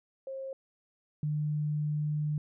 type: tone pair in turn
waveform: sine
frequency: 535 / 150.13 Hz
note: C5 / D3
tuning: +38 / +38 cents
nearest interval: octave + minor seventh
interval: 2200 cents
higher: first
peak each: -36 / -28 dBFS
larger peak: second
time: 0.27-0.53 / 1.23-2.38 s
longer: second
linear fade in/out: 2 ms
effects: none